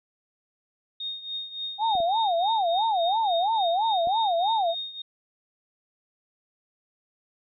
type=tone with tremolo; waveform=sine; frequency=3700 Hz; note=A#7; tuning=14 cents flat; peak=-28 dBFS; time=1-5.02 s; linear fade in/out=5 ms; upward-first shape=triangle; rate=3.5 Hz; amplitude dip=80%
type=tone with vibrato; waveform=sine; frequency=780 Hz; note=G5; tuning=9 cents flat; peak=-21 dBFS; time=1.78-4.75 s; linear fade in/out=50 ms; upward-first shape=sine; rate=3 Hz; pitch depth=270 cents each way
type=clicks; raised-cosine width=2 ms; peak=-28 dBFS; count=3; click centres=1.953 / 2.003 / 4.072 s
effects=none